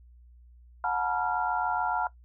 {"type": "tone cluster", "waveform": "sine", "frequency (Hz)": [726, 875, 962, 1385], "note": ["F#5", "A5", "B5", "F6"], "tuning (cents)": [-33, -10, -46, -15], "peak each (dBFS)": -31, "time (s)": [0.84, 2.07], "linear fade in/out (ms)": 2, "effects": ["noise-tail reverb RT60 0.1 s tail -17 dB re dry", "added 60 Hz sine -51 dBFS peak until 2.24 s"]}